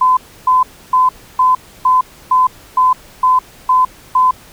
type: tone bursts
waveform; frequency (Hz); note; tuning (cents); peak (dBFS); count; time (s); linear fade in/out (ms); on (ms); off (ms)
sine; 1018; C6; -48; -7; 10; 0.01-4.31; 5; 160; 300
effects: pink hiss -41 dBFS RMS until 4.52 s